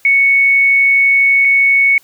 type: tone pair in turn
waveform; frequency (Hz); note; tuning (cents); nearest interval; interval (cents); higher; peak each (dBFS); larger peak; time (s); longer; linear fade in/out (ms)
sine; 2217 / 2217; C#7 / C#7; 0 / 0; unison; 0; neither; -7; neither; 0.05-1.45 / 1.45-1.98; first; 2
effects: white hiss -49 dBFS RMS until 2.03 s